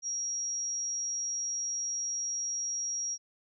sine tone, 5660 Hz, F8, 22 cents sharp, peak -31 dBFS, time 0.02-3.18 s, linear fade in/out 50 ms, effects none

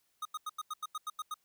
square tone bursts, 1244 Hz, D#6, 1 cent flat, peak -36 dBFS, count 10, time 0.22-1.342 s, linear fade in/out 5 ms, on 33 ms, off 88 ms, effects white hiss -75 dBFS RMS until 1.44 s

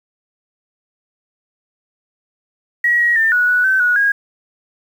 sine tone with pitch steps, 1911 / 1900 / 1795 / 1465 / 1474 / 1538 / 1460 / 1637 Hz, A#6 / A#6 / A6 / F#6 / F#6 / G6 / F#6 / G#6, +43 / +33 / +34 / -18 / -7 / -33 / -24 / -25 cents, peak -11 dBFS, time 2.84-4.12 s, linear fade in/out 5 ms, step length 160 ms, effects 7-bit

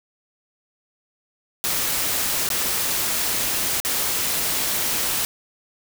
white noise with dropouts, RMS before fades -23 dBFS, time 1.64-5.25 s, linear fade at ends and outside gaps 0 ms, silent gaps 2.489-2.502 / 3.801-3.849 s, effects none

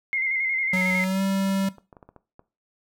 sine tone with vibrato, 2106 Hz, C7, 11 cents sharp, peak -22 dBFS, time 0.13-1.04 s, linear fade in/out 0 ms, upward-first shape square, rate 11 Hz, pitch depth 35 cents each way
square tone with pitch glide, 185 to 194.09 Hz, F#3 to G3, 0 to -17 cents, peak -23 dBFS, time 0.73-1.69 s, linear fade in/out 5 ms, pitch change +83 cents, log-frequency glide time 1-1.22 s
clicks, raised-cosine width 1 ms, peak -32 dBFS, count 12, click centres 0.791 / 0.882 / 0.952 / 1.491 / 1.641 / 1.783 / 1.928 / 1.968 / 2.028 / 2.09 / 2.163 / 2.394 s
effects noise-tail reverb RT60 0.3 s tail -17 dB re dry

